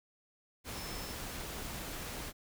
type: tone in noise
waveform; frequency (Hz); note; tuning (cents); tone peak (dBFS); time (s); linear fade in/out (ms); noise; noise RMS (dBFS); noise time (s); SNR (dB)
sine; 5274; E8; 0; -49; 0.73-1.16; 50; pink; -42; 0.64-2.33; -10
effects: none